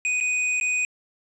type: tone with dropouts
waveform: square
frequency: 2489 Hz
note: D#7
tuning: in tune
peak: -22 dBFS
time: 0.05-0.85 s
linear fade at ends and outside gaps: 1 ms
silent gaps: 0.202-0.209 / 0.6-0.611 s
effects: resampled to 24000 Hz + 9-bit